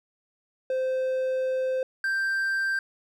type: tone pair in turn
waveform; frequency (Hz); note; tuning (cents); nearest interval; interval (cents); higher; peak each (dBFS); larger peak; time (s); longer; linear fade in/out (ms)
triangle; 519 / 1573.3; C5 / G6; -14 / +6; octave + perfect fifth; 1920; second; -22; neither; 0.7-1.83 / 2.04-2.79; first; 2
effects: none